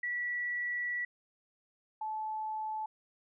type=tone pair in turn; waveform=sine; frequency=1947 / 867.3 Hz; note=B6 / A5; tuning=-25 / -25 cents; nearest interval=octave + major second; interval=1400 cents; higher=first; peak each=-32 / -34 dBFS; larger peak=first; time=0.03-1.05 / 2.01-2.86 s; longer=first; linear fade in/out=5 ms; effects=none